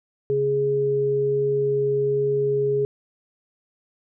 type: tone pair together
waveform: sine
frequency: 138.03 / 415.3 Hz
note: C#3 / G#4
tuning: -7 / 0 cents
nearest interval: octave + perfect fifth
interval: 1907 cents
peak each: -28 / -19 dBFS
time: 0.3-2.85 s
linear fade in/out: 0 ms
effects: none